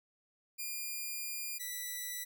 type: tone pair in turn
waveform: 5% pulse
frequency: 2410 / 1969.2 Hz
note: D7 / B6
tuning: +44 / -6 cents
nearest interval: minor third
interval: 350 cents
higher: first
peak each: -28 dBFS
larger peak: neither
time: 0.58-1.59 / 1.59-2.25 s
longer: first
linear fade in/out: 20 ms
effects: none